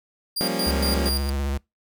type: tone with tremolo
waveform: sawtooth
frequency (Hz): 4789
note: D8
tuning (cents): +33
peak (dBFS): -21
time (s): 0.36-1.3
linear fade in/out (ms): 10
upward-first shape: square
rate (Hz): 4.3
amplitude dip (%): 80
type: chord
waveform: 20% pulse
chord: G half-diminished seventh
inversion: third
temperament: equal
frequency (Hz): 174.61 / 196 / 233.1 / 277.2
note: F3 / G3 / Bb3 / Db4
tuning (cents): 0 / 0 / 0 / 0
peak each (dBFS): -25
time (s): 0.41-1.09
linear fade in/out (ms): 0
type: tone with vibrato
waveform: square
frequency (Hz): 69.5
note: C#2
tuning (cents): +5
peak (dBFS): -24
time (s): 0.66-1.58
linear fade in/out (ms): 10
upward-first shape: square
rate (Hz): 15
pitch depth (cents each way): 35
effects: noise-tail reverb RT60 0.2 s tail -25 dB re dry